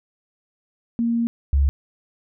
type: tone pair in turn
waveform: sine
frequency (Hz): 233.1 / 69.6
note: A#3 / C#2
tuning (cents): 0 / +8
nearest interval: octave + major sixth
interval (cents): 2092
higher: first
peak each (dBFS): -18 / -14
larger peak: second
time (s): 0.99-1.27 / 1.53-1.69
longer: first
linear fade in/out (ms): 0
effects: none